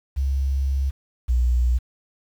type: tone pair in turn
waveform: sine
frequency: 67.7 / 60.95 Hz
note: C#2 / B1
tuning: -40 / -22 cents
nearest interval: major second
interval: 182 cents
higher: first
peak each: -19 / -16 dBFS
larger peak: second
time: 0.16-0.91 / 1.28-1.79 s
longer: first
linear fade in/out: 20 ms
effects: 8-bit